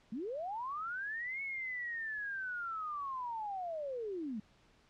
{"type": "linear two-way sweep", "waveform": "sine", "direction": "up then down", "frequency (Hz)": [198.7, 2214, 198.7], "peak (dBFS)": -37, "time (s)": [0.12, 4.4], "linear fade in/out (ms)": 5, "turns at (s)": 1.42, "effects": ["pink hiss -67 dBFS RMS until 4.89 s", "low-pass 5000 Hz 12 dB/octave"]}